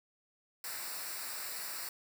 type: noise with comb filter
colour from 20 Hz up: white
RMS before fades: -41 dBFS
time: 0.64-1.89 s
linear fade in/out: 2 ms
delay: 0.31 ms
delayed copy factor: -0.75
effects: none